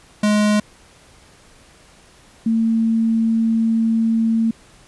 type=tone pair in turn; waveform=square / sine; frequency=209.7 / 225.7 Hz; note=G#3 / A3; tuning=+17 / +44 cents; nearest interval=minor second; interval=127 cents; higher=second; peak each=-14 dBFS; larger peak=neither; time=0.23-0.6 / 2.46-4.51 s; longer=second; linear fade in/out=5 ms; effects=pink hiss -49 dBFS RMS until 4.87 s + resampled to 24000 Hz